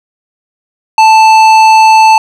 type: tone with tanh clipping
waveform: sine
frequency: 880 Hz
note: A5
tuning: in tune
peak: -3 dBFS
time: 0.98-2.18 s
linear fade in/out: 2 ms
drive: 14 dB
effects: none